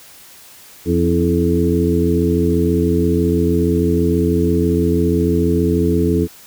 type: harmonic tone with a mistuned harmonic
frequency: 86.2 Hz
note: F2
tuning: 22 cents flat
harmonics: 1 / 2 / 3 / 4 / 5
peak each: -19 / -19 / -19 / -19 / -19 dBFS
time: 0.85-6.28 s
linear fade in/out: 50 ms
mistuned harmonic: 4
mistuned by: -60 cents
effects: white hiss -42 dBFS RMS until 6.46 s

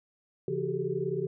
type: tone cluster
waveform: sine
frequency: 138.6 / 169.6 / 373.9 / 392.3 / 430.1 Hz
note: C#3 / E3 / F#4 / G4 / A4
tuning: 0 / +50 / +18 / +1 / -39 cents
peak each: -37 / -37 / -35 / -32 / -36 dBFS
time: 0.48-1.27 s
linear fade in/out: 2 ms
effects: none

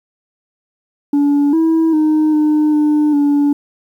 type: tone with pitch steps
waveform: sine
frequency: 287.1 / 324.4 / 308.7 / 303.5 / 300 / 288.1 Hz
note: D4 / E4 / D#4 / D#4 / D4 / D4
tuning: -39 / -28 / -14 / -43 / +37 / -33 cents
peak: -7 dBFS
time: 1.13-3.53 s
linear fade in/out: 5 ms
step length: 400 ms
effects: tanh soft clip ceiling -9 dBFS + 8-bit

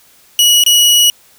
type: tone with dropouts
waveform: sawtooth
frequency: 2918 Hz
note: F#7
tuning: 25 cents flat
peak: -3 dBFS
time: 0.39-1.1 s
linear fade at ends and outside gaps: 1 ms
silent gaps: 0.638-0.663 s
effects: white hiss -47 dBFS RMS until 1.38 s

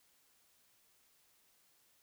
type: silence
effects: white hiss -71 dBFS RMS until 2.02 s

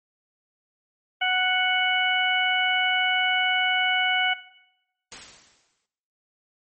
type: harmonic tone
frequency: 740 Hz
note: F#5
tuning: in tune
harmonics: 1 / 2 / 3 / 4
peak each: -26 / -26 / -26 / -26 dBFS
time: 1.21-4.34 s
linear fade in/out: 10 ms
type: noise with exponential decay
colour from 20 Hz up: white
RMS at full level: -36 dBFS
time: 5.12-5.86 s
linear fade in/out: 0 ms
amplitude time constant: 160 ms
effects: noise-tail reverb RT60 0.9 s tail -17 dB re dry + MP3 32 kbps

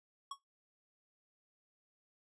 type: tone with exponential decay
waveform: square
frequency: 1108.7 Hz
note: C#6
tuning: in tune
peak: -38 dBFS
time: 0.31-0.39 s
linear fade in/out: 5 ms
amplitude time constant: 16 ms
effects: noise-tail reverb RT60 0.2 s tail -25 dB re dry + resampled to 22050 Hz

